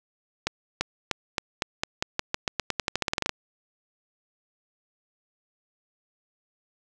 accelerating click train, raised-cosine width 0.2 ms, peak -7 dBFS, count 22, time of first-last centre 0.47-3.293 s, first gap 340 ms, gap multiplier 0.89, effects none

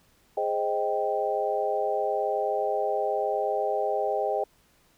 sine chord, Ab major seventh, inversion none, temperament equal, 415.3 / 523.3 / 622.3 / 784 Hz, Ab4 / C5 / Eb5 / G5, 0 / 0 / 0 / 0 cents, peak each -30 / -31 / -29 / -29 dBFS, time 0.37-4.44 s, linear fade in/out 5 ms, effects pink hiss -63 dBFS RMS until 4.97 s

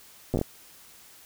slowing click train, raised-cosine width 2 ms, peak -13 dBFS, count 6, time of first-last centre 0.34-0.414 s, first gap 8 ms, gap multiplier 1.31, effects white hiss -52 dBFS RMS until 1.25 s

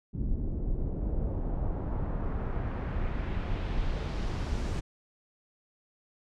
brown noise with low-pass filter sweep, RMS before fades -31 dBFS, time 0.13-4.81 s, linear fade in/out 20 ms, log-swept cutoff 260 to 7700 Hz, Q 1.1, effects none

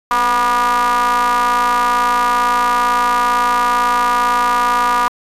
square ring-modulated tone, 117.9 Hz, A#2, 20 cents sharp, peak -10 dBFS, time 0.11-5.08 s, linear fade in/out 0 ms, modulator 1090 Hz, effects resampled to 32000 Hz

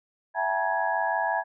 sine tone cluster, 664 / 769 / 855 / 954 / 1665 Hz, E5 / G5 / A5 / A#5 / G#6, +12 / -33 / -50 / +40 / +4 cents, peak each -30 dBFS, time 0.34-1.44 s, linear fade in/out 50 ms, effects none

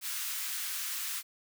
white high-pass noise, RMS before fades -36 dBFS, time 0.01-1.23 s, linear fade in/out 50 ms, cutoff 1200 Hz, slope 24 dB/octave, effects none

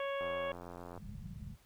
harmonic tone, 554.4 Hz, C#5, in tune, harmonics 1 / 2 / 3 / 4 / 5 / 6, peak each -36 / -42 / -46 / -48 / -50 / -52 dBFS, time 0-0.52 s, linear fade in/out 2 ms
click train, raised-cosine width 1 ms, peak -33 dBFS, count 68, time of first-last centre 0.21-0.977 s, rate 87.4 Hz
white low-pass noise, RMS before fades -46 dBFS, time 0.95-1.57 s, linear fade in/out 50 ms, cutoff 210 Hz, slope 96 dB/octave
effects pink hiss -67 dBFS RMS until 1.65 s

